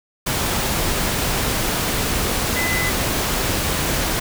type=tone in noise; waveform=sine; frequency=2016 Hz; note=B6; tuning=35 cents sharp; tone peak=-22 dBFS; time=2.56-2.9 s; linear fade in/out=10 ms; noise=pink; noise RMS=-21 dBFS; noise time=0.26-4.2 s; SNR=-4 dB; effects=none